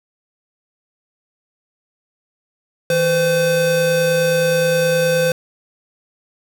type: tone pair together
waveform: square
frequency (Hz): 160.81 / 512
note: E3 / C5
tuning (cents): -43 / -38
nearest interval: octave + minor sixth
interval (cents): 2005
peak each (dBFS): -23 / -15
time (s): 2.9-5.32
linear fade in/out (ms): 2
effects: none